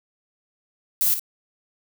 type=noise with echo; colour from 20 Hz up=violet; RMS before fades=-20 dBFS; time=1.01-1.14 s; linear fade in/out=0 ms; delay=55 ms; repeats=1; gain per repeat=-9 dB; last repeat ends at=1.195 s; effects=none